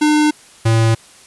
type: tone pair in turn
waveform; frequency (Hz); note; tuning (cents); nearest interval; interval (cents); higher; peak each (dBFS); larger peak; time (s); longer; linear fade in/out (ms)
square; 301.9 / 113.08; D4 / A2; +48 / +48; octave + perfect fourth; 1700; first; -11; neither; 0.01-0.31 / 0.65-0.95; neither; 10
effects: white hiss -44 dBFS RMS until 1.26 s + resampled to 24000 Hz